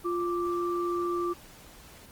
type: tone pair together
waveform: sine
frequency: 349.4 / 1173.7 Hz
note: F4 / D6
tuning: +1 / -1 cents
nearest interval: octave + major sixth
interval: 2098 cents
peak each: -28 / -32 dBFS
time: 0.04-1.34 s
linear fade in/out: 20 ms
effects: pink hiss -51 dBFS RMS until 2.11 s + Opus 24 kbps